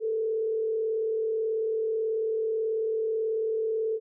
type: tone with frequency modulation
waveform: sine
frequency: 442.9 Hz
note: A4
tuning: 11 cents sharp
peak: -25 dBFS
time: 0-4 s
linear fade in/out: 50 ms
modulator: 38.3 Hz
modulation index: 0.37
effects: none